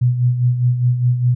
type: tone with tremolo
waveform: sine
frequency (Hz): 123.47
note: B2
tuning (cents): 0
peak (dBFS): -10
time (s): 0.01-1.35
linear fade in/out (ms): 10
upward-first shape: sine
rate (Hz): 4.9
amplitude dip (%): 60
effects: none